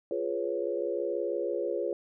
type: chord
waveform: sine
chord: C# dominant seventh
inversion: first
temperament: equal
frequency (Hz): 349.2 / 415.3 / 493.9 / 554.4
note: E#4 / G#4 / B4 / C#5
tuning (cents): 0 / 0 / 0 / 0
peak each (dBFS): -34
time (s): 0.11-1.93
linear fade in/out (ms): 2
effects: none